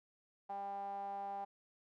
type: tone with band-pass filter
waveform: sawtooth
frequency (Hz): 198.8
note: G3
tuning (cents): +25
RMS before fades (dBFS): -43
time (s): 0.49-1.45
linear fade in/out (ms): 10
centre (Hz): 800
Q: 9.4
effects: none